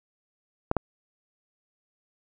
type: clicks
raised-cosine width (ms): 1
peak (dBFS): -9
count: 2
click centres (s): 0.714 / 0.767
effects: none